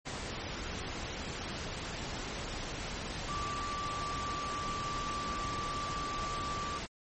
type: tone in noise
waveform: sine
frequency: 1167 Hz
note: D6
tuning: 11 cents flat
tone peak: -36 dBFS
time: 3.28-6.79 s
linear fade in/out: 20 ms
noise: pink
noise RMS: -39 dBFS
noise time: 0.05-6.87 s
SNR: 0 dB
effects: low-pass 9000 Hz 12 dB/octave + MP3 32 kbps